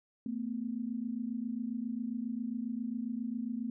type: tone pair together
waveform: sine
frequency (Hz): 223.8 / 251.2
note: A3 / B3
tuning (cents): +30 / +30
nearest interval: major second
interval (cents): 200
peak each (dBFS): -36 / -37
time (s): 0.26-3.7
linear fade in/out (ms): 2
effects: none